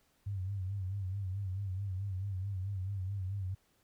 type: tone with vibrato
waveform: sine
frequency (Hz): 96.4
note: G2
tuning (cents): -28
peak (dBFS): -34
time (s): 0.26-3.55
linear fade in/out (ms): 10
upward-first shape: sine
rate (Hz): 4.6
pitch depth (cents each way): 86
effects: pink hiss -72 dBFS RMS until 3.83 s